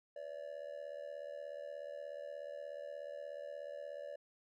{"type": "tone with amplitude modulation", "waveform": "triangle", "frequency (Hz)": 575, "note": "D5", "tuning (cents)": -37, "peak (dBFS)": -38, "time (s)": [0.16, 4.16], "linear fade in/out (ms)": 5, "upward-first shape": "sine", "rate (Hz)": 76.7, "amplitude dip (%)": 85, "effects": []}